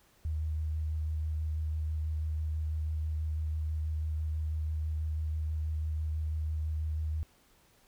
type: tone with vibrato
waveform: sine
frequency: 77.78 Hz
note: D#2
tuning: in tune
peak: -30 dBFS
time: 0.25-7.23 s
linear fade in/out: 0 ms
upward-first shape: square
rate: 6.1 Hz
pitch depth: 11 cents each way
effects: pink hiss -65 dBFS RMS until 7.87 s